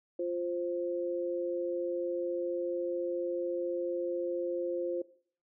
sine tone pair together, 349.2 / 524.9 Hz, F4 / C5, 0 / +5 cents, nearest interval perfect fifth, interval 705 cents, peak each -33 / -34 dBFS, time 0.19-5.02 s, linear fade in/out 5 ms, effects noise-tail reverb RT60 0.5 s tail -18 dB re dry

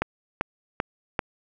click train, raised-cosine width 0.5 ms, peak -8 dBFS, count 4, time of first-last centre 0.02-1.192 s, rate 2.56 Hz, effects none

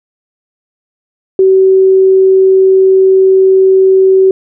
sine tone, 380.7 Hz, F#4, 49 cents sharp, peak -3 dBFS, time 1.39-4.31 s, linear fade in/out 2 ms, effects none

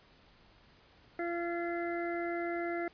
harmonic tone, 342.9 Hz, F4, 32 cents flat, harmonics 1 / 2 / 4 / 5 / 6, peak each -35 / -38 / -44 / -46 / -43 dBFS, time 1.19-2.88 s, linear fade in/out 2 ms, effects pink hiss -62 dBFS RMS until 2.93 s + resampled to 11025 Hz

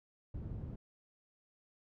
white low-pass noise, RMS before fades -43 dBFS, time 0.34-0.76 s, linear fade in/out 5 ms, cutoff 130 Hz, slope 12 dB/octave, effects none

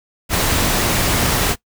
pink noise, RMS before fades -17 dBFS, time 0.29-1.56 s, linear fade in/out 50 ms, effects noise-tail reverb RT60 0.1 s tail -20 dB re dry

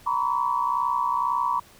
sine tone cluster, 941 / 1003 / 1134 Hz, A#5 / B5 / C#6, +16 / +26 / +39 cents, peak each -26 dBFS, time 0.06-1.6 s, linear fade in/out 10 ms, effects pink hiss -52 dBFS RMS until 1.79 s

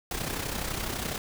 pink noise with amplitude modulation, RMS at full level -30 dBFS, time 0.11-1.18 s, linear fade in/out 2 ms, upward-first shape sine, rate 31.9 Hz, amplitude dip 60%, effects none

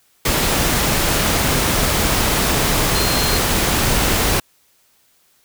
sine tone in noise, 4186 Hz, C8, in tune, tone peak -23 dBFS, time 2.95-3.38 s, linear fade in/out 5 ms, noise pink, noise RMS -17 dBFS, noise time 0.25-4.4 s, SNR -9 dB, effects white hiss -58 dBFS RMS until 5.44 s

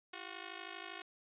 5% pulse ring-modulated tone, 364.9 Hz, F#4, 24 cents flat, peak -30 dBFS, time 0.13-1.02 s, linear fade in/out 5 ms, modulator 26.3 Hz, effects resampled to 8000 Hz

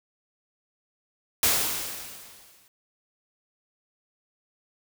white noise with exponential decay, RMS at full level -20 dBFS, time 1.43-2.68 s, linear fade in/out 1 ms, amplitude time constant 270 ms, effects none

